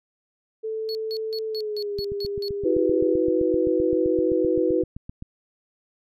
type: tone with pitch glide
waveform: sine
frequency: 440 to 403.5 Hz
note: A4 to G#4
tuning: 0 to -50 cents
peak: -26 dBFS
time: 0.63-3.16 s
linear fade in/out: 20 ms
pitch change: -150 cents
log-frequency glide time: 1.47-1.98 s
type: tone bursts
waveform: triangle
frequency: 4379 Hz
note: C#8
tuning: 22 cents flat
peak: -30 dBFS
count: 8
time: 0.89-2.482 s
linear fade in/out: 0 ms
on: 59 ms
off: 160 ms
type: click train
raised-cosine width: 5 ms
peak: -23 dBFS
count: 26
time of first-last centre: 1.99-5.224 s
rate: 7.73 Hz
type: chord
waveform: sine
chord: E suspended second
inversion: none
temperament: equal with one note detuned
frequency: 323.4 / 370 / 493.9 Hz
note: E4 / F#4 / B4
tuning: -33 / 0 / 0 cents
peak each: -23 dBFS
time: 2.64-4.84 s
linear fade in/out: 20 ms
effects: none